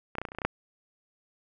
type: clicks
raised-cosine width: 0.5 ms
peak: -23 / -12 / -19 / -19 / -28 / -25 / -30 / -18 / -19 / -9 dBFS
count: 10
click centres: 0.153 / 0.184 / 0.216 / 0.252 / 0.287 / 0.319 / 0.349 / 0.386 / 0.418 / 0.45 s
effects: none